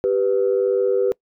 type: tone pair together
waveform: sine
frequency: 391.9 / 493.5 Hz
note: G4 / B4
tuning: 0 / -1 cents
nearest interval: major third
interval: 399 cents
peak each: -18 dBFS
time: 0.04-1.12 s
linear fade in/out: 0 ms
effects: noise-tail reverb RT60 0.1 s tail -24 dB re dry + tanh soft clip ceiling -9 dBFS